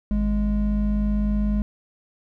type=tone pair together; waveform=triangle; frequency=51.92 / 207.7 Hz; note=G#1 / G#3; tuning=0 / 0 cents; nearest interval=2 octaves; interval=2400 cents; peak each=-20 dBFS; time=0.11-1.62 s; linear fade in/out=0 ms; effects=none